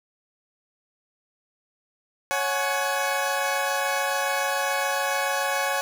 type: chord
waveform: 20% pulse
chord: C# suspended fourth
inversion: none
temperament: equal with one note detuned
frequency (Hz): 554.4 / 740 / 845.1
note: C#5 / F#5 / G#5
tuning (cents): 0 / 0 / +30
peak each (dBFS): -22 / -24 / -23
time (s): 2.31-5.81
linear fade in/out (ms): 0
effects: none